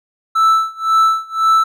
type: tone with tremolo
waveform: triangle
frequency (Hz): 1318.5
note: E6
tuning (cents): 0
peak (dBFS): -6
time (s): 0.35-1.64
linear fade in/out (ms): 10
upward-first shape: sine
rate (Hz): 1.9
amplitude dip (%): 95
effects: none